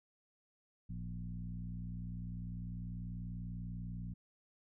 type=tone with frequency modulation; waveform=sine; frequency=110 Hz; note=A2; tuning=in tune; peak=-40 dBFS; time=0.89-4.14 s; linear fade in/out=10 ms; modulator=60.1 Hz; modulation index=1.4; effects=none